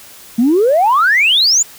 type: exponential sweep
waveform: sine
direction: up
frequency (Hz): 220.3 to 7300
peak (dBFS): -7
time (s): 0.38-1.63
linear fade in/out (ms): 10
effects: tanh soft clip ceiling -4 dBFS + white hiss -38 dBFS RMS until 1.78 s